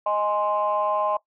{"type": "chord", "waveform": "sine", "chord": "Ab major", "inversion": "second", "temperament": "equal", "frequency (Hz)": [622.3, 830.6, 1046.5], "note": ["Eb5", "Ab5", "C6"], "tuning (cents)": [0, 0, 0], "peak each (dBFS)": [-24, -26, -24], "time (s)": [0.06, 1.17], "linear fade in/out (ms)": 5, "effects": ["noise-tail reverb RT60 0.1 s tail -18 dB re dry", "tanh soft clip ceiling -13 dBFS"]}